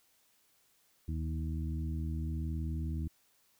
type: harmonic tone with a mistuned harmonic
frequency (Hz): 79.4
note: D#2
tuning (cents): +36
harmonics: 1 / 2 / 3 / 4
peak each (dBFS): -34 / -40 / -44 / -46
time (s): 1.08-3.08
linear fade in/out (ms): 5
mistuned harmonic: 1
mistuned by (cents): -45
effects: white hiss -70 dBFS RMS until 3.59 s